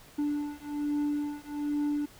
triangle beating tone pair, 292.6 / 293.8 Hz, D4 / D4, -6 / +1 cents, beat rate 1.2 Hz, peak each -30 dBFS, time 0.18-2.06 s, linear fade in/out 10 ms, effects pink hiss -54 dBFS RMS until 2.19 s

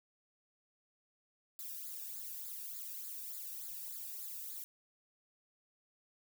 violet noise with flanger, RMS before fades -45 dBFS, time 1.59-4.64 s, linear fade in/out 0 ms, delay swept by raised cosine 0.34 to 0.99 ms, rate 3.4 Hz, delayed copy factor -0.95, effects none

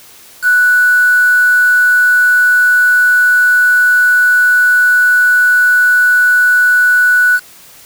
sine tone with quantisation, 1480 Hz, F#6, in tune, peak -6 dBFS, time 0.42-7.4 s, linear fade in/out 50 ms, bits 4, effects white hiss -39 dBFS RMS until 7.85 s

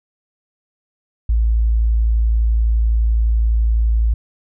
sine tone, 55.9 Hz, A1, 28 cents sharp, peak -12 dBFS, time 1.29-4.14 s, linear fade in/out 5 ms, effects none

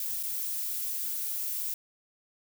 violet noise with dropouts, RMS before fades -33 dBFS, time 0-1.74 s, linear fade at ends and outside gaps 2 ms, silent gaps 0.229-0.234 s, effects none

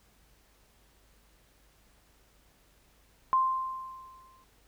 sine tone with exponential decay, 1046.5 Hz, C6, in tune, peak -20 dBFS, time 3.33-4.44 s, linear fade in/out 0 ms, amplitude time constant 240 ms, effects added 50 Hz sine -65 dBFS peak until 4.67 s + pink hiss -65 dBFS RMS until 4.67 s

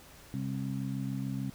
harmonic tone, 66.8 Hz, C2, 36 cents sharp, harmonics 2 / 3 / 4, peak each -35 / -37 / -38 dBFS, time 0.34-1.5 s, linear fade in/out 0 ms, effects pink hiss -54 dBFS RMS until 1.54 s

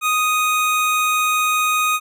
25% pulse tone, 1245 Hz, D#6, 1 cent sharp, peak -12 dBFS, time 0.01-2 s, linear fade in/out 50 ms, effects none

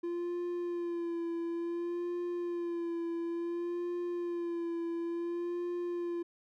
triangle tone with vibrato, 343.6 Hz, F4, 28 cents flat, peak -31 dBFS, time 0.03-6.23 s, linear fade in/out 10 ms, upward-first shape sine, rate 0.57 Hz, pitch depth 34 cents each way, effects none

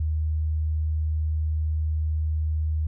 sine tone, 77.78 Hz, D#2, in tune, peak -22 dBFS, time 0-2.87 s, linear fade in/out 5 ms, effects none

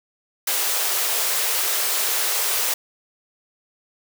white high-pass noise, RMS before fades -22 dBFS, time 0.47-2.74 s, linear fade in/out 5 ms, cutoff 370 Hz, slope 48 dB/octave, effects none

